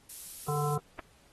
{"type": "noise", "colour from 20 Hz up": "violet", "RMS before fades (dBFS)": -40, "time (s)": [0.09, 0.76], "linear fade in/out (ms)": 5}
{"type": "harmonic tone", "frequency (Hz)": 147.3, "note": "D3", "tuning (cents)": 6, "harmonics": [1, 3, 5, 7, 9], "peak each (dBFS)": [-30, -35, -37, -38, -40], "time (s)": [0.48, 0.78], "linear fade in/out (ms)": 5}
{"type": "clicks", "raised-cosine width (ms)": 0.5, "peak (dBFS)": -25, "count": 2, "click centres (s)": [0.991, 0.994]}
{"effects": ["pink hiss -63 dBFS RMS until 1.32 s", "AAC 32 kbps"]}